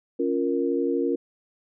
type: chord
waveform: sine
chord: Bb minor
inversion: first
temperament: equal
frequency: 277.2 / 349.2 / 466.2 Hz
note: Db4 / F4 / Bb4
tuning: 0 / 0 / 0 cents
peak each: -26 dBFS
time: 0.19-1.16 s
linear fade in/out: 10 ms
effects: none